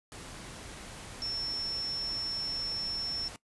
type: tone in noise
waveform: sine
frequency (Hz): 5400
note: E8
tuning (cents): +41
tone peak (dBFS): -33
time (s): 1.22-3.28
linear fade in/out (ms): 0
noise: pink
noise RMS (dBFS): -45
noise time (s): 0.12-3.36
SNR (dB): +9
effects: noise-tail reverb RT60 0.1 s tail -19 dB re dry + resampled to 24000 Hz